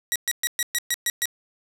10% pulse tone bursts, 1917 Hz, A#6, 48 cents sharp, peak -12 dBFS, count 8, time 0.12-1.256 s, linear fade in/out 0 ms, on 37 ms, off 120 ms, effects none

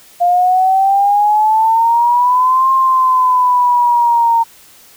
sine exponential two-way sweep, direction up then down, 698.5 to 1062 to 917 Hz, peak -8 dBFS, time 0.2-4.44 s, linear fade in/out 20 ms, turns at 2.71 s, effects white hiss -43 dBFS RMS until 4.96 s

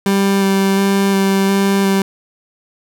30% pulse tone with vibrato, 195.7 Hz, G3, 3 cents flat, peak -9 dBFS, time 0.06-2.02 s, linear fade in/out 2 ms, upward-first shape square, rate 1.4 Hz, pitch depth 10 cents each way, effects none

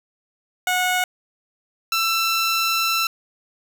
15% pulse tone pair in turn, 731 / 1337.6 Hz, F#5 / E6, -21 / +25 cents, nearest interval minor seventh, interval 1046 cents, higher second, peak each -12 / -12 dBFS, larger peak neither, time 0.67-1.04 / 1.92-3.07 s, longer second, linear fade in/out 2 ms, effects none

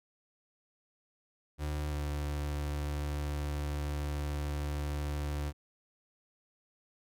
35% pulse tone with pitch glide, 75 to 73.24 Hz, D2 to D2, +37 to -4 cents, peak -31 dBFS, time 1.58-5.53 s, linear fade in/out 50 ms, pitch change -41 cents, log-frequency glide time 1.8-2.04 s, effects none

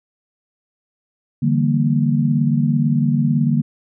sine chord, E half-diminished seventh, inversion third, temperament equal, 146.83 / 164.81 / 196 / 233.1 Hz, D3 / E3 / G3 / Bb3, 0 / 0 / 0 / 0 cents, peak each -17 / -23 / -23 / -18 dBFS, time 1.42-3.62 s, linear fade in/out 10 ms, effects none

